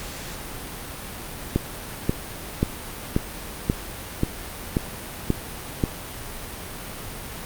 click train, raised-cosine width 3 ms, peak -6 dBFS, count 9, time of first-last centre 1.56-5.838 s, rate 1.87 Hz, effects pink hiss -35 dBFS RMS until 7.45 s + Opus 48 kbps

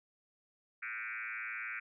sine tone with frequency modulation, 1909 Hz, A#6, 41 cents sharp, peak -38 dBFS, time 0.82-1.8 s, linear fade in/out 10 ms, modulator 113 Hz, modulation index 4.7, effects none

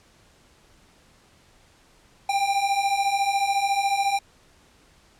square beating tone pair, 784 / 798 Hz, G5 / G5, 0 / +31 cents, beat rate 14 Hz, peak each -27 / -23 dBFS, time 2.29-4.19 s, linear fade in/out 5 ms, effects pink hiss -57 dBFS RMS until 5.19 s + low-pass 9000 Hz 12 dB/octave

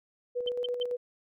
sine tone with tremolo, 490.1 Hz, B4, 13 cents flat, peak -28 dBFS, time 0.35-0.97 s, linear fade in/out 20 ms, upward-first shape square, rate 8.9 Hz, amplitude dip 40%
sine tone bursts, 3096 Hz, G7, 22 cents flat, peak -30 dBFS, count 3, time 0.47-0.83 s, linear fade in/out 5 ms, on 20 ms, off 150 ms
effects none

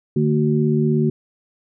sine tone cluster, 149.5 / 226.1 / 371.8 Hz, D3 / A3 / F#4, +31 / +47 / +8 cents, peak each -18 / -19 / -21 dBFS, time 0.16-1.1 s, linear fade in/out 5 ms, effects none

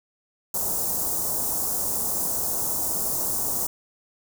white band-stop noise, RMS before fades -26 dBFS, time 0.54-3.67 s, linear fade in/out 5 ms, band 1000 to 6500 Hz, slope 24 dB/octave, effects none

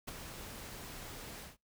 pink noise with ADSR envelope, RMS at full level -40 dBFS, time 0.07-1.57 s, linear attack 16 ms, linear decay 12 ms, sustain -7 dB, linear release 150 ms, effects noise-tail reverb RT60 0.2 s tail -24 dB re dry

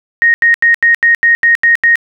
sine tone bursts, 1864.7 Hz, A#6, in tune, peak -5 dBFS, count 9, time 0.22-1.956 s, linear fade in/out 0 ms, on 120 ms, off 82 ms, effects none

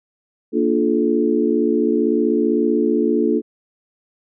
sine chord, Bb major seventh, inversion none, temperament equal with one note detuned, 233.1 / 293.7 / 349.2 / 431.2 Hz, Bb3 / D4 / F4 / A4, 0 / 0 / 0 / -35 cents, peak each -20 dBFS, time 0.52-3.42 s, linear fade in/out 50 ms, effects none

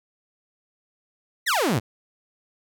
sawtooth exponential sweep, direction down, 2103 to 92.5 Hz, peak -16 dBFS, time 1.46-1.8 s, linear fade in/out 20 ms, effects none

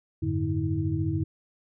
sine tone cluster, 90.5 / 104.4 / 147.1 / 321.2 Hz, F#2 / G#2 / D3 / E4, -38 / +10 / +3 / -45 cents, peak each -30 dBFS, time 0.22-1.24 s, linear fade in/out 10 ms, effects none

